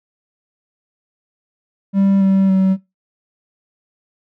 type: tone with pitch steps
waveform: triangle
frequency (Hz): 196 / 193.08 / 190.2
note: G3 / G3 / F#3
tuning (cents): 0 / -26 / +48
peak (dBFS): -9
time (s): 1.93-2.77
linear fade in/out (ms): 50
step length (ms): 280
effects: noise-tail reverb RT60 0.2 s tail -19 dB re dry